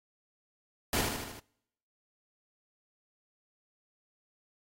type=noise with echo; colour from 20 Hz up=pink; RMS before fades=-29 dBFS; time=0.93-1.01 s; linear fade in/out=2 ms; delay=77 ms; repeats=5; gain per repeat=-4 dB; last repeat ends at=1.395 s; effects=noise-tail reverb RT60 0.8 s tail -25 dB re dry + AAC 48 kbps